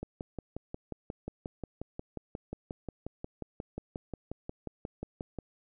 click train, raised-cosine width 2 ms, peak -24 dBFS, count 31, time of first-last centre 0.03-5.387 s, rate 5.6 Hz, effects none

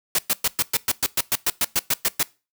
white noise bursts, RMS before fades -20 dBFS, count 15, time 0.15-2.23 s, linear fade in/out 2 ms, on 36 ms, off 110 ms, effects noise-tail reverb RT60 0.3 s tail -22 dB re dry

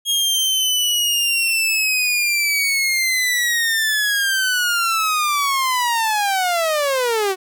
sawtooth linear sweep, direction down, 3275 to 366.8 Hz, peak -13 dBFS, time 0.05-7.36 s, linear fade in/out 50 ms, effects none

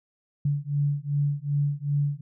sine beating tone pair, 142.7 / 145.3 Hz, D3 / D3, -49 / -18 cents, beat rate 2.6 Hz, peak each -26 dBFS, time 0.45-2.21 s, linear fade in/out 5 ms, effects none

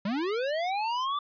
square linear sweep, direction up, 185 to 1182 Hz, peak -28 dBFS, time 0.05-1.19 s, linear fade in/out 5 ms, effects resampled to 11025 Hz

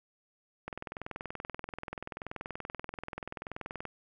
click train, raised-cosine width 0.5 ms, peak -23 dBFS, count 67, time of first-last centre 0.68-3.853 s, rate 20.8 Hz, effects none

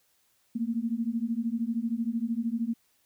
sine beating tone pair, 224.4 / 237.4 Hz, A3 / A#3, +34 / +32 cents, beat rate 13 Hz, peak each -30 dBFS, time 0.55-2.74 s, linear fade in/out 10 ms, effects white hiss -69 dBFS RMS until 3.05 s

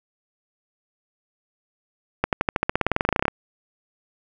accelerating click train, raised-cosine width 0.5 ms, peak -4 dBFS, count 21, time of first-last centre 2.24-3.281 s, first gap 88 ms, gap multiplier 0.94, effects none

